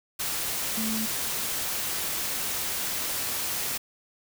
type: tone in noise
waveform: sine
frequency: 220 Hz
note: A3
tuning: in tune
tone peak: -29 dBFS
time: 0.77-1.06 s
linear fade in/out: 10 ms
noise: white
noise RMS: -30 dBFS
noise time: 0.19-3.78 s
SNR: -2 dB
effects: none